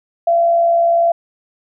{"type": "tone with frequency modulation", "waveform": "sine", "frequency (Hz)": 680, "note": "F5", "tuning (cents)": -46, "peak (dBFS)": -10, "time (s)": [0.27, 1.12], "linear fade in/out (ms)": 5, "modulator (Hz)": 61.2, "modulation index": 0.24, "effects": []}